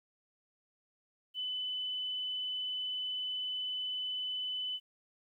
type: tone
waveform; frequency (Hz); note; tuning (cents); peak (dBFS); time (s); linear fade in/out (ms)
sine; 3008; F#7; +28; -34; 1.34-4.8; 50
effects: 12-bit